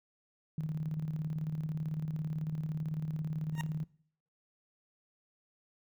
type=tone with tremolo; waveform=sine; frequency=155.56 Hz; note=D#3; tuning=in tune; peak=-31 dBFS; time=0.58-3.84 s; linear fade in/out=2 ms; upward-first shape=square; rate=18 Hz; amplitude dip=50%
type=tone with exponential growth; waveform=20% pulse; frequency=932.3 Hz; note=A#5; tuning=in tune; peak=-29 dBFS; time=3.52-3.61 s; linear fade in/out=0 ms; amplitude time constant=18 ms
effects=noise-tail reverb RT60 0.6 s tail -22 dB re dry